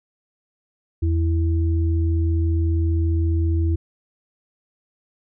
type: tone pair together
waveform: sine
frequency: 82.6 / 329.6 Hz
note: E2 / E4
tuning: +4 / 0 cents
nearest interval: 2 octaves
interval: 2396 cents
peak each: -17 / -27 dBFS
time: 1.02-3.76 s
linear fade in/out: 10 ms
effects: none